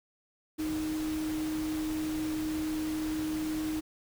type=tone in noise; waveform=sine; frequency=311.1 Hz; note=D#4; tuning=in tune; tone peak=-30 dBFS; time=0.58-3.81 s; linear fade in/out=20 ms; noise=pink; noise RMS=-42 dBFS; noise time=0.58-3.81 s; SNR=+9 dB; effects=none